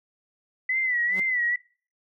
sine tone with vibrato, 1992 Hz, B6, 14 cents sharp, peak -22 dBFS, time 0.69-1.56 s, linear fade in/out 5 ms, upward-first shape sine, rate 2.3 Hz, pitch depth 86 cents each way
sawtooth tone with exponential growth, 190 Hz, F#3, 46 cents sharp, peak -30 dBFS, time 1.03-1.2 s, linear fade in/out 5 ms, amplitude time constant 36 ms
effects noise-tail reverb RT60 0.4 s tail -22 dB re dry

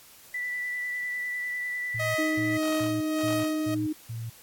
sine tone with vibrato, 1975.5 Hz, B6, in tune, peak -29 dBFS, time 0.34-2.57 s, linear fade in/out 5 ms, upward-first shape sine, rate 10 Hz, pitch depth 13 cents each way
sine tone bursts, 114.5 Hz, A#2, 31 cents flat, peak -32 dBFS, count 6, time 1.94-4.3 s, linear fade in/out 10 ms, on 210 ms, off 220 ms
sawtooth tone with tremolo, 629 Hz, D#5, 19 cents sharp, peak -23 dBFS, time 1.99-3.75 s, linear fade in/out 10 ms, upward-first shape sine, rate 1.7 Hz, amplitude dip 65%
sine tone with pitch glide, 311.1 to 308.2 Hz, D#4 to D#4, 0 to -16 cents, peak -26 dBFS, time 2.18-3.93 s, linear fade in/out 10 ms, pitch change -16 cents, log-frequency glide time 2.31-3.65 s
effects white hiss -52 dBFS RMS until 4.42 s + AAC 64 kbps

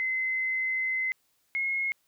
sine tone pair in turn, 2053 / 2162 Hz, C7 / C#7, -33 / -44 cents, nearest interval minor second, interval 89 cents, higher second, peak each -26 dBFS, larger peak neither, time 0-1.12 / 1.55-1.92 s, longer first, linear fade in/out 0 ms, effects white hiss -71 dBFS RMS until 2.07 s

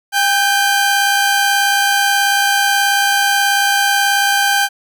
sawtooth tone pair together, 804.7 / 1551 Hz, G5 / G6, +45 / -19 cents, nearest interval major seventh, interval 1136 cents, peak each -11 dBFS, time 0.12-4.69 s, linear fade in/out 50 ms, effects none

